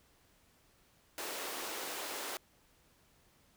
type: high-pass noise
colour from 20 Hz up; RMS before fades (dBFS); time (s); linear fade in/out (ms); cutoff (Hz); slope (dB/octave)
pink; -41; 1.18-2.37; 0; 330; 24
effects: pink hiss -68 dBFS RMS until 3.56 s